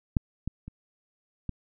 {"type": "clicks", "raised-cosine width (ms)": 5, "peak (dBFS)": [-10, -18, -27, -19], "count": 4, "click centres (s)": [0.168, 0.476, 0.68, 1.493], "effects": []}